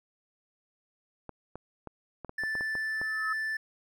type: clicks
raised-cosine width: 1 ms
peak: -26 dBFS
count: 10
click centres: 1.293 / 1.556 / 1.873 / 2.247 / 2.294 / 2.436 / 2.553 / 2.609 / 2.753 / 3.015 s
type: tone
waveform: triangle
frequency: 1760 Hz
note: A6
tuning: in tune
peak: -28 dBFS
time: 2.38-3.57 s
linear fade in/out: 5 ms
type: tone with exponential growth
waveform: sine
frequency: 1290 Hz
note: E6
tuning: 38 cents flat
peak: -28 dBFS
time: 2.82-3.33 s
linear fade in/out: 5 ms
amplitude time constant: 110 ms
effects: none